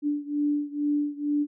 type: beating tone pair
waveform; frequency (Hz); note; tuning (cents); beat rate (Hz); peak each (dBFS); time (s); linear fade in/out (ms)
sine; 291.9 / 294.1; D4 / D4; -10 / +3; 2.2; -26 / -28; 0.02-1.47; 50
effects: none